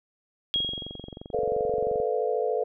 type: tone with exponential decay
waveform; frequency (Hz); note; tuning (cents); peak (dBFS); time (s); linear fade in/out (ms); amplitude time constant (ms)
sine; 3285; G#7; -20; -21; 0.54-1.33; 0; 170
type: click train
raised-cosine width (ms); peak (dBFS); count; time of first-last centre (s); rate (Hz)
2; -25; 34; 0.56-2.001; 22.9
type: chord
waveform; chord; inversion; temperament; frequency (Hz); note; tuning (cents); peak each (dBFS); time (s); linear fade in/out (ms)
sine; B half-diminished seventh; third; equal; 440 / 493.9 / 587.3 / 698.5; A4 / B4 / D5 / F5; 0 / 0 / 0 / 0; -27 / -28 / -33 / -32; 1.33-2.64; 10
effects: none